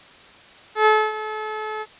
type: tone with ADSR envelope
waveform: 15% pulse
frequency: 431.1 Hz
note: A4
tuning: 35 cents flat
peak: -5 dBFS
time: 0.75-1.86 s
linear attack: 110 ms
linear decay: 260 ms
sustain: -15 dB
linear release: 43 ms
effects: white hiss -46 dBFS RMS until 1.99 s + resampled to 8000 Hz